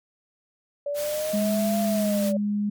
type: linear two-way sweep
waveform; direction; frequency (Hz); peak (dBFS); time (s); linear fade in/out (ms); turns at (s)
sine; up then down; 571 to 681 to 571; -25; 0.86-2.37; 5; 1.8
type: noise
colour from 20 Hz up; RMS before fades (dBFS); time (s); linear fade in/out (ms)
white; -35; 0.94-2.33; 50
type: tone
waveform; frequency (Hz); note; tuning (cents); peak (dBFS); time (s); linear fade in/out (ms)
sine; 206.3; G#3; -11; -22; 1.33-2.7; 10
effects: MP3 96 kbps